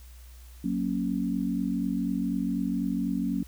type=chord; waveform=sine; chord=F# major; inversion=none; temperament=equal; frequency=185 / 233.1 / 277.2 Hz; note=F#3 / A#3 / C#4; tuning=0 / 0 / 0 cents; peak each=-30 dBFS; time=0.64-3.43 s; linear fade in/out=5 ms; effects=added 61 Hz sine -45 dBFS peak until 3.47 s + white hiss -57 dBFS RMS until 3.47 s